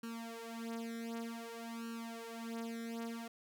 sawtooth tone with flanger, 230 Hz, A#3, 23 cents flat, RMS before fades -44 dBFS, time 0.03-3.28 s, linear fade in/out 5 ms, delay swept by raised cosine 0.7 to 4.9 ms, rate 0.54 Hz, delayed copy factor +0.9, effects none

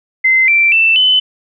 sine tone with pitch steps, 2066 / 2346 / 2664 / 3025 Hz, C7 / D7 / E7 / F#7, -22 / -2 / +18 / +38 cents, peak -7 dBFS, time 0.24-1.2 s, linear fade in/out 10 ms, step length 240 ms, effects none

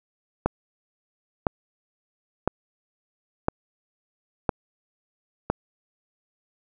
click train, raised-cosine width 1 ms, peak -6 dBFS, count 6, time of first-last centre 0.46-5.5 s, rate 0.992 Hz, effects none

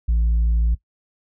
sine tone with tanh clipping, 56.6 Hz, A1, 50 cents sharp, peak -16 dBFS, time 0.08-0.75 s, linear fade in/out 10 ms, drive 2 dB, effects noise-tail reverb RT60 0.1 s tail -18 dB re dry

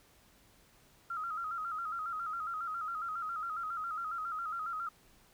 sine tone with vibrato, 1315 Hz, E6, 5 cents flat, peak -35 dBFS, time 1.1-4.89 s, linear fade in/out 5 ms, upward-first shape square, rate 7.3 Hz, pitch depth 75 cents each way, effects pink hiss -64 dBFS RMS until 5.33 s

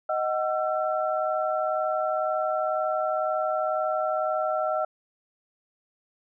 sine tone cluster, 625 / 747 / 1344 Hz, D#5 / F#5 / E6, +8 / +16 / +33 cents, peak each -26 / -29 / -30 dBFS, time 0.09-4.85 s, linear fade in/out 5 ms, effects none

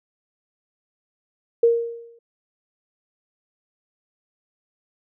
sine tone with exponential decay, 466.2 Hz, A#4, in tune, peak -10 dBFS, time 1.63-2.19 s, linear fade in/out 5 ms, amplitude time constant 120 ms, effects none

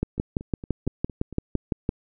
two click trains, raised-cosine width 3 ms, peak -24 / -10 dBFS, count 7 / 12, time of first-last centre 0.18-1.556 / 0.03-1.891 s, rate 4.36 / 5.91 Hz, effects none

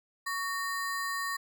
square ring-modulated tone, 1480 Hz, F#6, in tune, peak -29 dBFS, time 0.26-1.37 s, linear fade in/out 10 ms, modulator 361 Hz, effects none

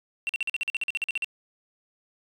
sine tone bursts, 2721 Hz, F7, 46 cents flat, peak -22 dBFS, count 15, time 0.27-1.244 s, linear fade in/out 0 ms, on 22 ms, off 46 ms, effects tanh soft clip ceiling -23 dBFS

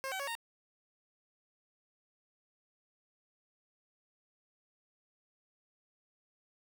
15% pulse tone with pitch steps, 535 / 763 / 558 / 924 Hz, C5 / G5 / C#5 / A#5, +38 / -47 / +11 / -16 cents, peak -30 dBFS, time 0.04-0.352 s, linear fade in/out 0 ms, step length 78 ms, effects 12-bit

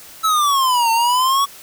square exponential two-way sweep, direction down then up, 1318.5 to 902 to 1134 Hz, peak -14 dBFS, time 0.23-1.46 s, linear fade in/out 20 ms, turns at 0.91 s, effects white hiss -40 dBFS RMS until 1.62 s

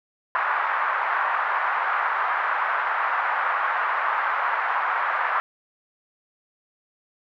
pink band-pass noise, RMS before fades -24 dBFS, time 0.35-5.4 s, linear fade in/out 0 ms, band 930 to 1600 Hz, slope 24 dB/octave, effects none

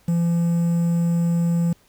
triangle tone with quantisation, 170 Hz, F3, 46 cents flat, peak -15 dBFS, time 0.08-1.73 s, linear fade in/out 5 ms, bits 7, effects pink hiss -58 dBFS RMS until 1.88 s

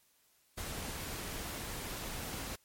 pink noise, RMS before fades -41 dBFS, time 0.57-2.56 s, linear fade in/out 10 ms, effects white hiss -70 dBFS RMS until 2.64 s + MP3 64 kbps

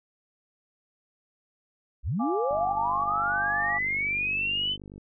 sine linear sweep, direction up, 38.89 to 3068 Hz, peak -25 dBFS, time 2.03-4.77 s, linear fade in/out 50 ms
sine chord, D diminished, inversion first, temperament equal, 698.5 / 830.6 / 1174.7 Hz, F5 / Ab5 / D6, 0 / 0 / 0 cents, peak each -35 / -31 / -33 dBFS, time 2.19-3.79 s, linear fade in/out 20 ms
click train, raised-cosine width 3 ms, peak -31 dBFS, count 123, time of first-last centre 2.51-4.98 s, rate 49.4 Hz
effects none

